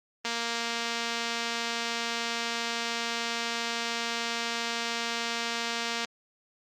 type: click train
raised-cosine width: 0.2 ms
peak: -14 dBFS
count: 1352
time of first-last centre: 0.25-6.048 s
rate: 233 Hz
effects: high-pass 150 Hz 12 dB/octave + Opus 32 kbps